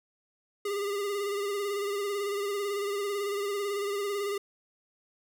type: tone with vibrato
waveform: square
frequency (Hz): 404.3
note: G#4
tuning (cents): -46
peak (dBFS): -30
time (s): 0.65-4.38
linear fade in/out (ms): 5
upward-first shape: sine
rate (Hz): 18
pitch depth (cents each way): 43
effects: none